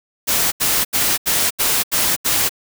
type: noise bursts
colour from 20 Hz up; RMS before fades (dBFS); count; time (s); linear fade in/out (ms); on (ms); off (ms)
white; -17; 7; 0.27-2.494; 20; 250; 79
effects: none